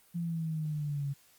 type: exponential sweep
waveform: sine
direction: down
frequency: 172.5 to 138.59 Hz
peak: -31 dBFS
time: 0.14-1.14 s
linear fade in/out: 20 ms
effects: white hiss -63 dBFS RMS until 1.38 s + Opus 32 kbps